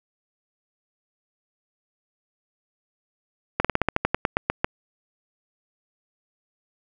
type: slowing click train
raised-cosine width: 0.5 ms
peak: -4 dBFS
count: 13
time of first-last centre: 3.6-4.645 s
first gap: 46 ms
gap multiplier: 1.11
effects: none